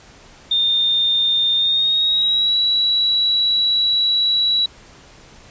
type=tone with pitch glide; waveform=sine; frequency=3629 to 3912 Hz; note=A#7 to B7; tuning=-47 to -17 cents; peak=-14 dBFS; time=0.51-4.66 s; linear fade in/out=5 ms; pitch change=+130 cents; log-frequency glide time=1.55-2.55 s; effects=pink hiss -45 dBFS RMS until 5.5 s + resampled to 16000 Hz